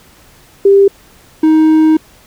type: tone pair in turn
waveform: sine / triangle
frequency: 395.9 / 314.2 Hz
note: G4 / D#4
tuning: +17 / +17 cents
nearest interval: major third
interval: 400 cents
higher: first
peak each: -3 dBFS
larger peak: neither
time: 0.65-0.88 / 1.43-1.97 s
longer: second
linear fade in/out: 5 ms
effects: pink hiss -44 dBFS RMS until 2.26 s